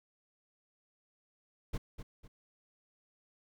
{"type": "noise with echo", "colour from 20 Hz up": "brown", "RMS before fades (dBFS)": -35, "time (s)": [1.73, 1.78], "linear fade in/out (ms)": 10, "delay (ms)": 250, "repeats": 2, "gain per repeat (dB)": -9, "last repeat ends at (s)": 2.28, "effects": []}